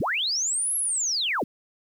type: linear two-way sweep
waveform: sine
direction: up then down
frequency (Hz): 59.1 to 11340 to 124.2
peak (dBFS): -23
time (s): 0-1.44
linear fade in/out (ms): 5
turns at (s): 0.76
effects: 9-bit